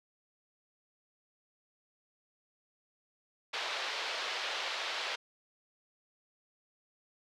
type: band-pass noise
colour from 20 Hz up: white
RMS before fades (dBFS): -37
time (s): 3.53-5.16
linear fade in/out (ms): 10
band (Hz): 460 to 4200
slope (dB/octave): 24
effects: none